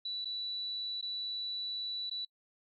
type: tone with dropouts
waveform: sine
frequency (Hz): 3951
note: B7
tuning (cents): 0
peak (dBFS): -35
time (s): 0.05-2.25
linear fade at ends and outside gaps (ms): 5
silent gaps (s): 0.247-0.254 / 1.013-1.025 / 2.098-2.111
effects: noise-tail reverb RT60 0.1 s tail -26 dB re dry